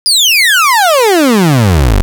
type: exponential sweep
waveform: 30% pulse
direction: down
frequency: 5060 to 42.54 Hz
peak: -3 dBFS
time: 0.06-2.02 s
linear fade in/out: 0 ms
effects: none